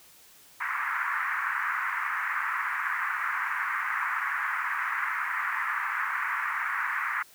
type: band-pass noise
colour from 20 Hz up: white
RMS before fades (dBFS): -30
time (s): 0.6-7.23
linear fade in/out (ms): 10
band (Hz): 1000 to 2000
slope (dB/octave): 48
effects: white hiss -55 dBFS RMS until 7.34 s